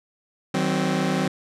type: chord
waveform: sawtooth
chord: C diminished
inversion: first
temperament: just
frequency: 156.98 / 188.37 / 261.6 Hz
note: Eb3 / Gb3 / C4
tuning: +16 / +31 / 0 cents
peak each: -23 / -20 / -22 dBFS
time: 0.54-1.28 s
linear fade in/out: 5 ms
effects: low-pass 8000 Hz 12 dB/octave